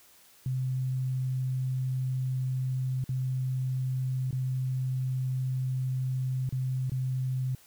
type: tone with dropouts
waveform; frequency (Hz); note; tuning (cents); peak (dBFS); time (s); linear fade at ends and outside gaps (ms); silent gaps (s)
sine; 129.5; C3; -17; -27; 0.46-7.55; 2; 3.041-3.091 / 4.309-4.327 / 6.492-6.524 / 6.897-6.918
effects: white hiss -58 dBFS RMS until 7.66 s